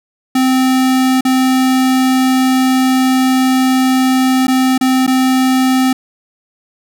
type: tone with dropouts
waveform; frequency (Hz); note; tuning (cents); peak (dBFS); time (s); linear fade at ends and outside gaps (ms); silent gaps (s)
square; 259.5; C4; -14; -10; 0.35-5.93; 5; 1.209-1.25 / 4.47-4.48 / 4.779-4.81 / 5.066-5.076
effects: none